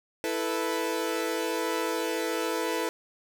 sawtooth chord, E suspended fourth, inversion none, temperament equal, 329.6 / 440 / 493.9 Hz, E4 / A4 / B4, 0 / 0 / 0 cents, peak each -28 dBFS, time 0.24-2.89 s, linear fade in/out 0 ms, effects none

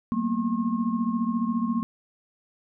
sine tone cluster, 188.4 / 227.6 / 242.1 / 1078 Hz, F#3 / A#3 / B3 / C#6, +32 / -41 / -34 / -49 cents, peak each -33 / -25 / -29 / -34 dBFS, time 0.12-1.83 s, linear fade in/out 0 ms, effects none

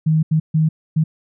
sine tone bursts at uneven times, 157.4 Hz, D#3, 20 cents sharp, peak -12 dBFS, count 4, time 0.06-0.23 / 0.31-0.4 / 0.54-0.69 / 0.96-1.04 s, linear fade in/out 10 ms, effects none

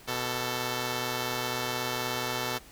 5% pulse tone pair together, 124.1 / 442.6 Hz, B2 / A4, +9 / +10 cents, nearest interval octave + minor seventh, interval 2201 cents, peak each -21 dBFS, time 0.07-2.59 s, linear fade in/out 20 ms, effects pink hiss -52 dBFS RMS until 2.71 s

